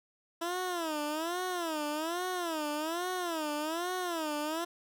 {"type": "tone with vibrato", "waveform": "15% pulse", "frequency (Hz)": 330, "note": "E4", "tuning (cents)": 2, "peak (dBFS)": -26, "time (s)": [0.41, 4.65], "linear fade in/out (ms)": 10, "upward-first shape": "sine", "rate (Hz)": 1.2, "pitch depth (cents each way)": 190, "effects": []}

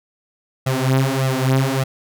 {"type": "tone with flanger", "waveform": "sawtooth", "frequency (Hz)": 132.4, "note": "C3", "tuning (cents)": 21, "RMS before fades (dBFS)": -18, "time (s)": [0.66, 1.84], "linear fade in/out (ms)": 10, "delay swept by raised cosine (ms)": [1.5, 7.5], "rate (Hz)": 1.7, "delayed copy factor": 0.9, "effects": []}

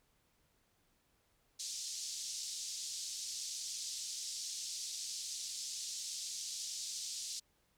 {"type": "band-pass noise", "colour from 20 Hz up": "pink", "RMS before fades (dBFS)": -43, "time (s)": [1.59, 7.4], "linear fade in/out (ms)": 10, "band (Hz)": [4500, 7700], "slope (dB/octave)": 24, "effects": ["pink hiss -75 dBFS RMS until 7.77 s"]}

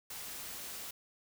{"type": "noise", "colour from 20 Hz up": "white", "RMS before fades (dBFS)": -44, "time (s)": [0.1, 0.91], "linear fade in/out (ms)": 5, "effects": []}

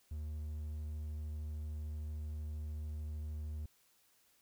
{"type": "tone", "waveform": "triangle", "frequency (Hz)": 76.1, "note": "D#2", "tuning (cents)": -38, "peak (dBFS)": -37, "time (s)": [0.11, 3.66], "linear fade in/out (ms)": 5, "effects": ["white hiss -71 dBFS RMS until 4.41 s"]}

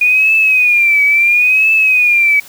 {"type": "tone with vibrato", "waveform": "sine", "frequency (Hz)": 2444, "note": "D#7", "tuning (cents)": -32, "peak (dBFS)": -7, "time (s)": [0.01, 2.4], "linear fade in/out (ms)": 5, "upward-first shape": "triangle", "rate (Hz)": 0.73, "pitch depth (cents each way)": 130, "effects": ["white hiss -37 dBFS RMS until 2.48 s"]}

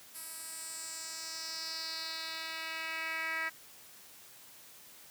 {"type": "tone with band-pass filter sweep", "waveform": "10% pulse", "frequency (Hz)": 322.9, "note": "E4", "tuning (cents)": -36, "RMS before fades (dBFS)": -40, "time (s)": [0.14, 3.5], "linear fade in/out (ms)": 20, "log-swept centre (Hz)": [11000, 2000], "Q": 2.9, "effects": ["white hiss -55 dBFS RMS until 5.1 s", "high-pass 80 Hz 12 dB/octave"]}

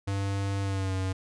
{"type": "tone with pitch glide", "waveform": "square", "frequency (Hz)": [98.7, 94.46], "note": ["G2", "F#2"], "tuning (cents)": [12, 36], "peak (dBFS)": -28, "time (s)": [0.07, 1.13], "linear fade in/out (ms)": 10, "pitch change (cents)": -76, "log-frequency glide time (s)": [0.62, 0.94], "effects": ["resampled to 22050 Hz"]}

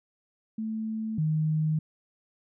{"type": "tone pair in turn", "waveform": "sine", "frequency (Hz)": [220, 155.56], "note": ["A3", "D#3"], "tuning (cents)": [0, 0], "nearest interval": "tritone", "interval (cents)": 600, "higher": "first", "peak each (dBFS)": [-29, -23], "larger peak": "second", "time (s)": [[0.58, 1.18], [1.18, 1.79]], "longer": "second", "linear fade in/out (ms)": 5, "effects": []}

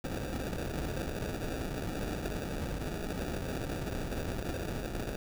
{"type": "noise with sample-and-hold", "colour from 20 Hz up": "pink", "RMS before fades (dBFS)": -36, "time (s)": [0.04, 5.16], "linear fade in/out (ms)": 0, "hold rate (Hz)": 1050, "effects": []}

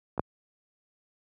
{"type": "clicks", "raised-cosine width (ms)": 1, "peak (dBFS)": [-23, -10], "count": 2, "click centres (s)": [0.178, 0.195], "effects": ["high-pass 80 Hz 12 dB/octave"]}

